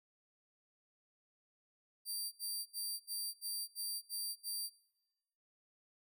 15% pulse tone bursts, 4699 Hz, D8, in tune, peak -32 dBFS, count 8, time 2.05-4.7 s, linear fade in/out 50 ms, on 270 ms, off 70 ms, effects noise-tail reverb RT60 1.0 s tail -23 dB re dry

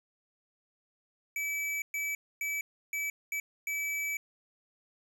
square tone bursts at uneven times, 2300 Hz, D7, 37 cents flat, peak -32 dBFS, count 6, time 1.36-1.82 / 1.94-2.15 / 2.41-2.61 / 2.93-3.1 / 3.32-3.4 / 3.67-4.17 s, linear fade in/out 2 ms, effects none

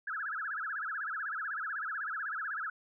sine tone with vibrato, 1480 Hz, F#6, in tune, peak -34 dBFS, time 0.07-2.7 s, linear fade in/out 5 ms, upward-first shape sine, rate 16 Hz, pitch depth 260 cents each way, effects none

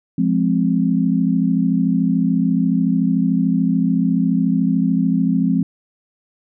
sine chord, F minor, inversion none, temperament equal with one note detuned, 174.61 / 208.4 / 261.6 Hz, F3 / Ab3 / C4, 0 / +6 / 0 cents, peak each -18 / -19 / -18 dBFS, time 0.18-5.63 s, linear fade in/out 5 ms, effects none

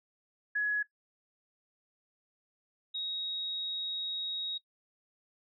sine tone pair in turn, 1684 / 3780 Hz, G#6 / A#7, +24 / +23 cents, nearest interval octave + major second, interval 1399 cents, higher second, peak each -27 / -34 dBFS, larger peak first, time 0.55-0.83 / 2.94-4.58 s, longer second, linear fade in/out 10 ms, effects noise-tail reverb RT60 0.1 s tail -18 dB re dry

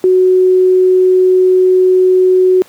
sine tone, 370 Hz, F#4, in tune, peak -5 dBFS, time 0.04-2.62 s, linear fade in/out 0 ms, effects pink hiss -43 dBFS RMS until 2.68 s + high-pass 200 Hz 12 dB/octave

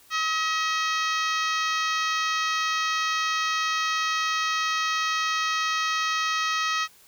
harmonic tone with a mistuned harmonic, 637 Hz, D#5, 41 cents sharp, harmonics 2 / 3 / 4 / 5 / 6 / 7 / 8 / 9 / 10, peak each -26 / -30 / -32 / -34 / -36 / -37 / -38 / -39 / -40 dBFS, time 0.1-6.88 s, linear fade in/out 50 ms, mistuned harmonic 7, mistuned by -27 cents, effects white hiss -55 dBFS RMS until 7.07 s

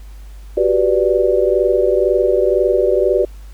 sine chord, G major seventh, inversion third, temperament equal, 370 / 392 / 493.9 / 587.3 Hz, F#4 / G4 / B4 / D5, 0 / 0 / 0 / 0 cents, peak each -17 dBFS, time 0.57-3.25 s, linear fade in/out 5 ms, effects added 50 Hz sine -32 dBFS peak until 3.53 s + pink hiss -50 dBFS RMS until 3.53 s

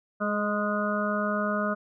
harmonic tone with a mistuned harmonic, 207.7 Hz, G#3, in tune, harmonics 1 / 2 / 3 / 5 / 6 / 7, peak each -29 / -37 / -30 / -38 / -31 / -33 dBFS, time 0.2-1.75 s, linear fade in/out 20 ms, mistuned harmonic 2, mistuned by +23 cents, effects none

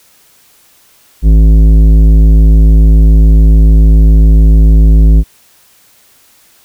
sine tone with tanh clipping, 53.5 Hz, A1, 48 cents flat, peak -3 dBFS, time 1.22-5.24 s, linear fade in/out 50 ms, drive 12 dB, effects white hiss -46 dBFS RMS until 6.64 s

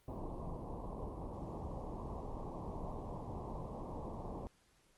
pink low-pass noise, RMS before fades -44 dBFS, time 0.08-4.47 s, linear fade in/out 0 ms, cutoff 1100 Hz, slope 96 dB/octave, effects pink hiss -71 dBFS RMS until 4.97 s + Opus 32 kbps

